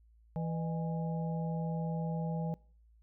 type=harmonic tone with a mistuned harmonic; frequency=164.6 Hz; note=E3; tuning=2 cents flat; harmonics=1 / 3 / 4 / 5; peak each=-33 / -44 / -45 / -45 dBFS; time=0.36-2.54 s; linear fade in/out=0 ms; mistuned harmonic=4; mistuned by=-120 cents; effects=noise-tail reverb RT60 0.5 s tail -24 dB re dry + added 56 Hz sine -60 dBFS peak until 3.02 s